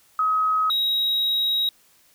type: tone pair in turn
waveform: sine / triangle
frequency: 1270 / 3815 Hz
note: D#6 / A#7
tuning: +35 / +39 cents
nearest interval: octave + perfect fifth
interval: 1904 cents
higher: second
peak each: -18 dBFS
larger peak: neither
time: 0.19-0.7 / 0.7-1.69 s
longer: second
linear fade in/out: 2 ms
effects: white hiss -58 dBFS RMS until 2.14 s